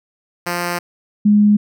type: tone pair in turn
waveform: 5% pulse / sine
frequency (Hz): 174.8 / 207.9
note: F3 / G#3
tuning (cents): +2 / +2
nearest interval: minor third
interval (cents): 300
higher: second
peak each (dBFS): -8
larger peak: neither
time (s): 0.46-0.79 / 1.25-1.57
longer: first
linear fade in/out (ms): 10
effects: none